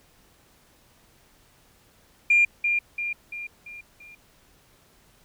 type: tone with echo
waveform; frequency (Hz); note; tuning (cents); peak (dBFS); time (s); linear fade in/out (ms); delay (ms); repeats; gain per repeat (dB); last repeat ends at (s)
sine; 2400; D7; +37; -14; 2.3-2.45; 5; 340; 5; -6; 4.15
effects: tanh soft clip ceiling -10 dBFS + pink hiss -59 dBFS RMS until 5.24 s